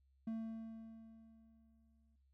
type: tone with exponential decay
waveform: triangle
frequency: 224.2 Hz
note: A3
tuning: 33 cents sharp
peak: -36 dBFS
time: 0.27-2.16 s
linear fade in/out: 5 ms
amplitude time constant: 410 ms
effects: noise-tail reverb RT60 0.3 s tail -19 dB re dry + added 67 Hz sine -70 dBFS peak until 2.33 s